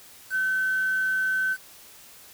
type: tone with quantisation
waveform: sine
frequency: 1527 Hz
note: G6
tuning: 46 cents flat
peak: -22 dBFS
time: 0.3-1.57 s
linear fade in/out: 50 ms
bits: 7
effects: white hiss -49 dBFS RMS until 2.33 s